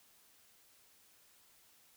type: silence
effects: white hiss -66 dBFS RMS until 1.96 s